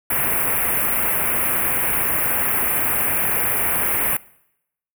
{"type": "band-stop noise", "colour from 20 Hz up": "white", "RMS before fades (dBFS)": -20, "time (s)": [0.1, 4.17], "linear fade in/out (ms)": 5, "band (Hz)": [2600, 10000], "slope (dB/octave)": 48, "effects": ["noise-tail reverb RT60 0.8 s tail -22 dB re dry"]}